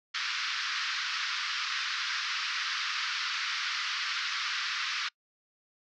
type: band-pass noise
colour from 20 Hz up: pink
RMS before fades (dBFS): -33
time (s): 0.14-5.09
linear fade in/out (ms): 10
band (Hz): 1200 to 5500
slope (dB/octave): 48
effects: noise-tail reverb RT60 0.1 s tail -26 dB re dry